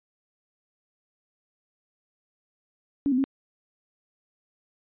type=tone with pitch steps; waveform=sine; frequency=282.2 / 252 / 270.7 Hz; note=C#4 / B3 / C#4; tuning=+31 / +35 / -41 cents; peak=-20 dBFS; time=3.06-3.24 s; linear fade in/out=0 ms; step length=60 ms; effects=resampled to 8000 Hz